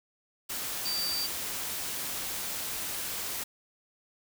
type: tone in noise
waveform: sine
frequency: 4648 Hz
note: D8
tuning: 19 cents flat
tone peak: -30 dBFS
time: 0.85-1.27 s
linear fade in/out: 10 ms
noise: white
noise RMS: -35 dBFS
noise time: 0.49-3.44 s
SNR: +2 dB
effects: none